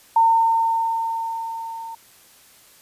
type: tone with level ramp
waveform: sine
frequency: 909 Hz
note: A#5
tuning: 44 cents flat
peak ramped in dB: -11 to -31 dBFS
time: 0.16-1.95 s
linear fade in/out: 5 ms
effects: white hiss -51 dBFS RMS until 2.81 s + resampled to 32000 Hz

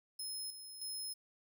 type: tone with tremolo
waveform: 20% pulse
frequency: 5160 Hz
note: E8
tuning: 38 cents flat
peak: -35 dBFS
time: 0.19-1.14 s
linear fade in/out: 5 ms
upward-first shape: square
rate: 1.6 Hz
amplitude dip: 60%
effects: none

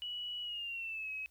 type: tone with pitch glide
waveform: sine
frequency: 2936 to 2556 Hz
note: F#7 to D#7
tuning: -14 to +46 cents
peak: -38 dBFS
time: 0.02-1.26 s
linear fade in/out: 0 ms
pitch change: -240 cents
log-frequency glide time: 0.42-1.1 s
effects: added 60 Hz sine -69 dBFS peak until 1.3 s + white hiss -72 dBFS RMS until 1.3 s

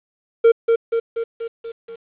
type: tone with echo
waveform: triangle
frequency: 459.7 Hz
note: A#4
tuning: 24 cents flat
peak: -6 dBFS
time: 0.44-0.52 s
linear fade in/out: 10 ms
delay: 240 ms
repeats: 6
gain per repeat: -4 dB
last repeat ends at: 1.96 s
effects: resampled to 8000 Hz + 8-bit

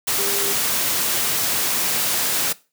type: tone in noise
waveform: sine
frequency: 400 Hz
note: G4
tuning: 35 cents sharp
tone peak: -28 dBFS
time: 0.18-0.53 s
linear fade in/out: 10 ms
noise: white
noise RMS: -21 dBFS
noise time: 0.07-2.53 s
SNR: -10 dB
effects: noise-tail reverb RT60 0.3 s tail -20 dB re dry + high-pass 100 Hz 12 dB/octave

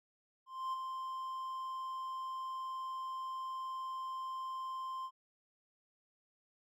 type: tone with ADSR envelope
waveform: triangle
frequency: 1046.5 Hz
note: C6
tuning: in tune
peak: -32 dBFS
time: 0.46-5.11 s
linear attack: 270 ms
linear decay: 18 ms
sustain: -5 dB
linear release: 60 ms
effects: none

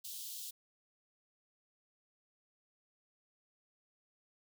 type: high-pass noise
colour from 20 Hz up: white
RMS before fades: -45 dBFS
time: 0.04-0.51 s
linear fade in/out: 10 ms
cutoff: 3100 Hz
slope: 48 dB/octave
effects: none

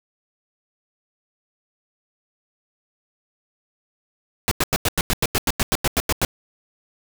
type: noise bursts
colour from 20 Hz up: pink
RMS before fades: -19 dBFS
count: 15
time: 4.48-6.249 s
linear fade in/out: 0 ms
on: 33 ms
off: 91 ms
effects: none

